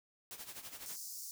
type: noise with tremolo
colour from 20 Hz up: white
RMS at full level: -46 dBFS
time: 0.31-0.96 s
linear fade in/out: 0 ms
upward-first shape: sine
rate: 12 Hz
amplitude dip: 70%
type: high-pass noise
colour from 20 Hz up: pink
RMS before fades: -46 dBFS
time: 0.86-1.31 s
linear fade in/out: 0 ms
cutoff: 5000 Hz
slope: 48 dB/octave
effects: none